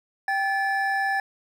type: tone pair together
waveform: triangle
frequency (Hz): 784 / 1731.8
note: G5 / A6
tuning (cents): 0 / -28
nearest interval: octave + major second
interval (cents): 1372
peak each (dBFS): -23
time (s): 0.28-1.2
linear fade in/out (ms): 2
effects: none